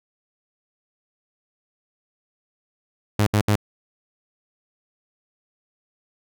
sawtooth tone bursts, 104.4 Hz, G#2, 10 cents sharp, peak -12 dBFS, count 3, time 3.19-3.557 s, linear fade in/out 5 ms, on 77 ms, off 68 ms, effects none

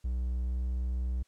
triangle tone with pitch glide, 61.74 to 62.24 Hz, B1 to B1, 0 to +14 cents, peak -27 dBFS, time 0.04-1.23 s, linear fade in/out 10 ms, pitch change +14 cents, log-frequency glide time 0.46-0.54 s, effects white hiss -71 dBFS RMS until 1.27 s + low-pass 9000 Hz 12 dB/octave

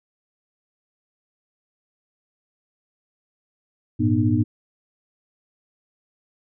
sine tone cluster, 101.7 / 116.1 / 242.4 / 304.4 Hz, G#2 / A#2 / B3 / D#4, -36 / -7 / -32 / -38 cents, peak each -22 dBFS, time 3.99-4.44 s, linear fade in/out 20 ms, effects none

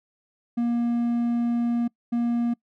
triangle tone pair in turn, 236.8 / 236.8 Hz, A#3 / A#3, +27 / +27 cents, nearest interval unison, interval 0 cents, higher neither, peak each -19 dBFS, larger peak neither, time 0.57-1.88 / 2.12-2.54 s, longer first, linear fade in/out 10 ms, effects noise-tail reverb RT60 0.1 s tail -24 dB re dry

